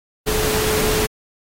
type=tone in noise; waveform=sine; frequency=430 Hz; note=A4; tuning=40 cents flat; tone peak=-21 dBFS; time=0.26-1.07 s; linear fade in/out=20 ms; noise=pink; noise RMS=-21 dBFS; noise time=0.26-1.07 s; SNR=-3 dB; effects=AAC 48 kbps